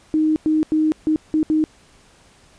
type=tone bursts at uneven times; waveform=sine; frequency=311.1 Hz; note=D#4; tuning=in tune; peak=-14 dBFS; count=6; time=0.14-0.36 / 0.46-0.63 / 0.72-0.92 / 1.07-1.16 / 1.34-1.43 / 1.5-1.64 s; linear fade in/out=0 ms; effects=pink hiss -52 dBFS RMS until 2.58 s + resampled to 22050 Hz